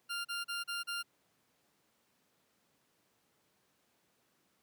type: tone bursts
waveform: 20% pulse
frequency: 1396.9 Hz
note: F6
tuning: in tune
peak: -31 dBFS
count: 5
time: 0.09-1.03 s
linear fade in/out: 20 ms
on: 160 ms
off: 35 ms
effects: pink hiss -74 dBFS RMS until 4.62 s + high-pass 150 Hz 12 dB/octave